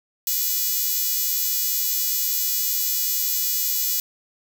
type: tone with high-pass filter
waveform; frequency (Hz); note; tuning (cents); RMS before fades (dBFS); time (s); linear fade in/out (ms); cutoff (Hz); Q
5% pulse; 491.1; B4; -10; -23; 0.27-4; 2; 10000; 0.78
effects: none